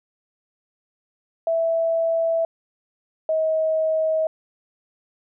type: tone pair in turn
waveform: sine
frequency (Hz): 659.3 / 634.9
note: E5 / D#5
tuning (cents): 0 / +35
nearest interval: minor second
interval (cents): 65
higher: first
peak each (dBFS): -18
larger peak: neither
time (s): 1.47-2.45 / 3.29-4.27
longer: neither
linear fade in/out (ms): 2
effects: none